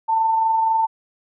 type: tone with amplitude modulation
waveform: sine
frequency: 894 Hz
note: A5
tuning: 27 cents sharp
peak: -14 dBFS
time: 0.08-0.87 s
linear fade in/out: 20 ms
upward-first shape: sine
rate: 24 Hz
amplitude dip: 30%
effects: none